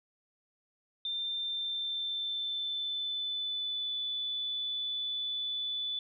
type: tone with pitch glide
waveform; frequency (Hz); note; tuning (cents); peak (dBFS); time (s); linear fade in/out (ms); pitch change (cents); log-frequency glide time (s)
sine; 3584 to 3480; A7 to A7; +31 to -20; -32; 1.05-5.99; 2; -51; 1.36-3.96
effects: none